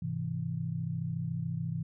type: chord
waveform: sine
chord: Ab augmented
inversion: none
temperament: equal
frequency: 103.83 / 130.81 / 164.81 Hz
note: Ab2 / C3 / E3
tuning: 0 / 0 / 0 cents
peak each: -39 / -36 / -34 dBFS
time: 0.02-1.83 s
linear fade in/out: 5 ms
effects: none